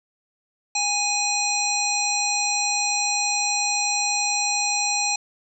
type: harmonic tone with a mistuned harmonic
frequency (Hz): 830.6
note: G#5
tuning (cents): 0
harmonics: 1 / 3 / 5 / 7 / 9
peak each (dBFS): -27 / -27 / -27 / -27 / -27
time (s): 0.75-5.16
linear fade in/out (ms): 5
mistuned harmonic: 1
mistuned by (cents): -21
effects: none